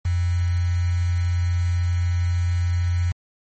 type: tone with quantisation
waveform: sine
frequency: 87.6 Hz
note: F2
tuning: 6 cents sharp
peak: -18 dBFS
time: 0.05-3.12 s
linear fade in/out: 5 ms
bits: 6
effects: MP3 32 kbps